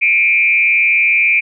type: tone with frequency modulation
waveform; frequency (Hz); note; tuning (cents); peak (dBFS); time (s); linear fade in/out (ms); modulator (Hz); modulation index
sine; 2366; D7; +12; -9; 0.01-1.41; 20; 173; 0.76
effects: none